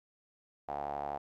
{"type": "tone with band-pass filter", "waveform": "sawtooth", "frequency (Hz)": 72, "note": "D2", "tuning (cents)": -34, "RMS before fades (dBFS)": -38, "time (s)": [0.68, 1.18], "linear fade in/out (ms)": 10, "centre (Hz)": 760, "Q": 7.2, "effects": []}